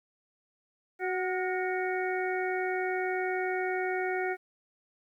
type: harmonic tone with a mistuned harmonic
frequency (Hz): 370.8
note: F#4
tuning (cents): +4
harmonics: 1 / 2 / 4 / 5 / 6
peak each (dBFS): -31 / -34 / -37 / -38 / -39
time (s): 0.99-4.37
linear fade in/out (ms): 50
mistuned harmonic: 4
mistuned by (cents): -49
effects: 11-bit